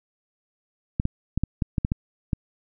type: clicks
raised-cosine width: 5 ms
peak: -10 dBFS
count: 9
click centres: 0.999 / 1.054 / 1.376 / 1.436 / 1.622 / 1.782 / 1.849 / 1.919 / 2.332 s
effects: none